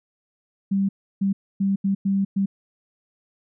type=tone bursts at uneven times; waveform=sine; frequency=196 Hz; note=G3; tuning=in tune; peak=-18 dBFS; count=6; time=0.71-0.89 / 1.21-1.33 / 1.6-1.76 / 1.84-1.95 / 2.05-2.25 / 2.36-2.46 s; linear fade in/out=10 ms; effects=none